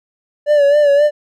triangle tone with vibrato, 579 Hz, D5, 25 cents flat, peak -6 dBFS, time 0.46-1.11 s, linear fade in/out 50 ms, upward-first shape sine, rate 3.8 Hz, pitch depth 53 cents each way, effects none

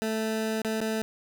20% pulse tone with dropouts, 220 Hz, A3, in tune, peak -22 dBFS, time 0.02-1.02 s, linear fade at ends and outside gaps 0 ms, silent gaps 0.618-0.648 / 0.805-0.813 s, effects none

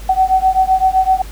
sine beating tone pair, 752 / 759.8 Hz, F#5 / F#5, +28 / +46 cents, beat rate 7.8 Hz, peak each -13 dBFS, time 0.09-1.22 s, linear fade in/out 5 ms, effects added 50 Hz sine -28 dBFS peak until 1.31 s + pink hiss -38 dBFS RMS until 1.31 s

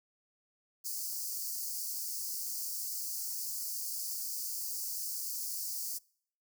white high-pass noise, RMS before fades -38 dBFS, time 0.84-5.99 s, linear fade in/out 20 ms, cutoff 4500 Hz, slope 96 dB/octave, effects noise-tail reverb RT60 0.6 s tail -25 dB re dry

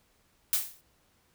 blue noise with exponential decay, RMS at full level -23 dBFS, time 0.53-0.81 s, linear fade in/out 0 ms, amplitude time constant 59 ms, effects pink hiss -68 dBFS RMS until 1.34 s

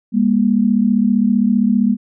sine tone pair together, 203.1 / 238.4 Hz, G#3 / A#3, -38 / +39 cents, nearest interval minor third, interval 277 cents, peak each -14 dBFS, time 0.12-1.97 s, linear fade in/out 50 ms, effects none

